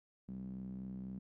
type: tone with band-pass filter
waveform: sawtooth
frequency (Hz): 64.1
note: C2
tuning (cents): -35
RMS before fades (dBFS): -45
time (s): 0.28-1.19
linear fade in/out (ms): 5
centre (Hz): 200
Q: 6.1
effects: none